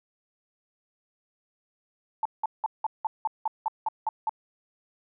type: tone bursts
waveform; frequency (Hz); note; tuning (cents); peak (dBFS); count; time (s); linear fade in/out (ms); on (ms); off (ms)
sine; 880; A5; 0; -23; 11; 2.23-4.294; 2; 24; 180
effects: none